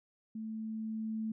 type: tone with level ramp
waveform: sine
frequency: 220 Hz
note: A3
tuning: in tune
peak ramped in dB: -38 to -33 dBFS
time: 0.35-1.32 s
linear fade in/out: 5 ms
effects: none